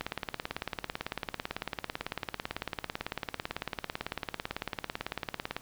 click train, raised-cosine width 0.3 ms, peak -16 dBFS, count 101, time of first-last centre 0.01-5.566 s, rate 18 Hz, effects pink hiss -55 dBFS RMS until 5.61 s

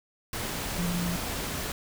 sine tone in noise, 174.61 Hz, F3, in tune, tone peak -28 dBFS, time 0.78-1.16 s, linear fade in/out 2 ms, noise pink, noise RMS -33 dBFS, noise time 0.33-1.72 s, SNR +2 dB, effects none

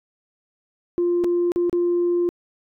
sine tone with dropouts, 349.2 Hz, F4, in tune, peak -16 dBFS, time 0.98-2.29 s, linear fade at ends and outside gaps 0 ms, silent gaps 1.239-1.244 / 1.519-1.56 / 1.696-1.729 s, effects tanh soft clip ceiling -14 dBFS

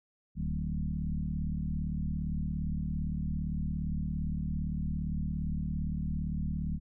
sine tone with frequency modulation, 114.1 Hz, A#2, 37 cents flat, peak -30 dBFS, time 0.35-6.8 s, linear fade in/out 50 ms, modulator 37.5 Hz, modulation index 2.6, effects none

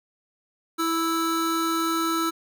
square tone pair together, 329.3 / 1317.2 Hz, E4 / E6, -2 / -2 cents, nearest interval 2 octaves, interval 2400 cents, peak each -26 dBFS, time 0.78-2.31 s, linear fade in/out 20 ms, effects none

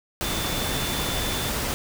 sine tone in noise, 3520 Hz, A7, in tune, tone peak -33 dBFS, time 0.24-1.49 s, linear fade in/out 0 ms, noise pink, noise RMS -27 dBFS, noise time 0.21-1.74 s, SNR -9 dB, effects none

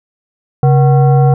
sine tone with frequency modulation, 136.9 Hz, C#3, 21 cents flat, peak -5 dBFS, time 0.63-1.34 s, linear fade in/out 2 ms, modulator 614 Hz, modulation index 0.63, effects none

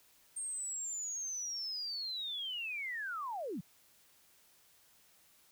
sine linear sweep, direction down, 8670 to 140 Hz, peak -37 dBFS, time 0.36-3.61 s, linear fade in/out 10 ms, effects white hiss -66 dBFS RMS until 5.51 s

